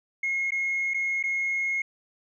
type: tone with dropouts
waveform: sine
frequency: 2159 Hz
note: C#7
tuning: 46 cents flat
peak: -23 dBFS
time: 0.23-1.82 s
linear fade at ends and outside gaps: 5 ms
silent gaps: 0.507-0.519 / 0.937-0.943 / 1.228-1.237 s
effects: tanh soft clip ceiling -21 dBFS